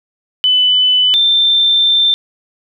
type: tone pair in turn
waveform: sine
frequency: 3001 / 3569 Hz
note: F#7 / A7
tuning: +24 / +24 cents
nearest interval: minor third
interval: 300 cents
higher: second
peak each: -8 dBFS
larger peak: neither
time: 0.44-1.14 / 1.14-2.14 s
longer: second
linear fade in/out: 0 ms
effects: none